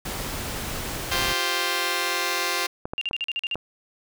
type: noise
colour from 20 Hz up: pink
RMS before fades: -31 dBFS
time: 0.05-1.33 s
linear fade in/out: 5 ms
type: chord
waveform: 5% pulse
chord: F suspended second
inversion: none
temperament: just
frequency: 349.2 / 392.9 / 523.8 Hz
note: F4 / G4 / C5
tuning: 0 / +4 / +2 cents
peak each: -17 dBFS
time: 1.11-2.67 s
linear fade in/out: 10 ms
type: clicks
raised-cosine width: 1 ms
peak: -16 dBFS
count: 4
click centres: 2.855 / 2.935 / 3.111 / 3.556 s
type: tone bursts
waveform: sine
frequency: 2794 Hz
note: F7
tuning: in tune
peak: -24 dBFS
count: 8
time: 2.98-3.545 s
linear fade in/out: 0 ms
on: 33 ms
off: 43 ms
effects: none